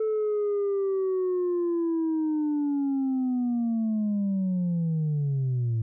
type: linear sweep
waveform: sine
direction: down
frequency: 438.8 to 110.6 Hz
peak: -21 dBFS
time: 0-5.82 s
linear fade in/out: 5 ms
effects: tanh soft clip ceiling -22 dBFS